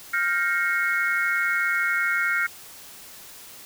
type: chord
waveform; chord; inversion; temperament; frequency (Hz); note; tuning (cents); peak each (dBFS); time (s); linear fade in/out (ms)
sine; G half-diminished seventh; third; equal with one note detuned; 1396.9 / 1568 / 1864.7 / 2182; F6 / G6 / Bb6 / Db7; 0 / 0 / 0 / -28; -24 / -29 / -27 / -27; 0.13-2.47; 10
effects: white hiss -44 dBFS RMS until 3.65 s